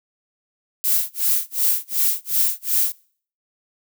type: noise with tremolo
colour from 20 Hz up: violet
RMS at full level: -17 dBFS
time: 0.84-2.92 s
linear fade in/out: 0 ms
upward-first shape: sine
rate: 2.7 Hz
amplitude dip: 100%
effects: noise-tail reverb RT60 0.5 s tail -24 dB re dry